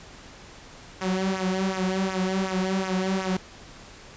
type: tone with flanger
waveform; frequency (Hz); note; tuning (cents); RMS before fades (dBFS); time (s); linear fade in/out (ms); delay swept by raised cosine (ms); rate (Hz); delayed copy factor
sawtooth; 188.7; F#3; +34; -26; 1.01-3.37; 5; 0.23 to 4.53; 2.7; -0.75
effects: pink hiss -46 dBFS RMS until 4.16 s + resampled to 16000 Hz